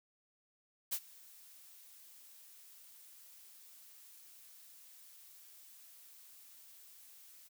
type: noise with ADSR envelope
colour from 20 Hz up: blue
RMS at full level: -34 dBFS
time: 0.91-7.49 s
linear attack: 20 ms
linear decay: 62 ms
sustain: -24 dB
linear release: 28 ms
effects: none